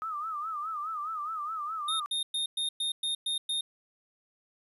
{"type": "tone with vibrato", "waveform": "sine", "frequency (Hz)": 1244.5, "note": "D#6", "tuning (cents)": 0, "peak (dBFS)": -32, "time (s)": [0.02, 2.06], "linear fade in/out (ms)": 0, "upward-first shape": "sine", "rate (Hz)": 4.8, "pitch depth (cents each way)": 110}
{"type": "tone bursts", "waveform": "square", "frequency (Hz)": 3675, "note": "A#7", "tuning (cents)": -25, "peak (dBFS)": -29, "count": 8, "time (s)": [1.88, 3.61], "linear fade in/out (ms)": 5, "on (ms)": 120, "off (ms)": 110}
{"effects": ["resampled to 32000 Hz", "11-bit"]}